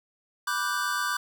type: chord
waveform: square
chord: G major seventh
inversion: first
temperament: equal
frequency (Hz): 987.8 / 1174.7 / 1480 / 1568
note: B5 / D6 / F#6 / G6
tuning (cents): 0 / 0 / 0 / 0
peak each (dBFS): -36 / -31 / -33 / -32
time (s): 0.47-1.17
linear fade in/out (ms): 5
effects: none